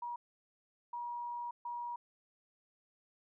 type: tone bursts at uneven times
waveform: sine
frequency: 957 Hz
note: A#5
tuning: 45 cents sharp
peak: -38 dBFS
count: 3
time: 0.02-0.16 / 0.93-1.51 / 1.65-1.96 s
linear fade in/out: 5 ms
effects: none